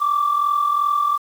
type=tone pair together; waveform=sine; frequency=1132 / 1174.7 Hz; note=C#6 / D6; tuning=+36 / 0 cents; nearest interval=minor second; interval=64 cents; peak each=-21 / -16 dBFS; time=0-1.18 s; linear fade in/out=20 ms; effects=tanh soft clip ceiling -11 dBFS + 7-bit